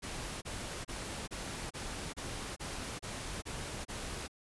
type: noise bursts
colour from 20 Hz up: pink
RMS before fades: -41 dBFS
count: 10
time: 0.02-4.281 s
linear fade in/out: 20 ms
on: 400 ms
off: 29 ms
effects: resampled to 24000 Hz